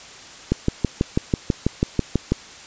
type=click train; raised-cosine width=3 ms; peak=-4 dBFS; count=12; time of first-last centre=0.52-2.32 s; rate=6.11 Hz; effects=white hiss -41 dBFS RMS until 2.66 s + resampled to 16000 Hz